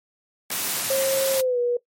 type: high-pass noise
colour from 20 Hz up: white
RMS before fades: -26 dBFS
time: 0.5-1.41 s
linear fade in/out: 5 ms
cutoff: 110 Hz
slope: 48 dB/octave
type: tone with pitch glide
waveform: sine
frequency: 537 to 484 Hz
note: C5 to B4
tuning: +45 to -35 cents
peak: -19 dBFS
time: 0.9-1.77 s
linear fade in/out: 5 ms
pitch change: -180 cents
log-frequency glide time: 1.34-1.59 s
effects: noise-tail reverb RT60 0.1 s tail -18 dB re dry + MP3 64 kbps